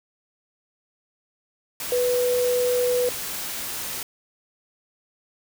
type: tone in noise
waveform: sine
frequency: 493.9 Hz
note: B4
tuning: in tune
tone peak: -19 dBFS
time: 1.92-3.09 s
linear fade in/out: 2 ms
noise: white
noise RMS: -31 dBFS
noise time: 1.8-4.03 s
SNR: +9 dB
effects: none